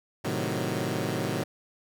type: chord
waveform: 15% pulse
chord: A diminished seventh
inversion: none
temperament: equal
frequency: 110 / 130.81 / 155.56 / 185 Hz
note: A2 / C3 / Eb3 / Gb3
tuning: 0 / 0 / 0 / 0 cents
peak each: -27 dBFS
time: 0.24-1.44 s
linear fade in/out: 10 ms
effects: none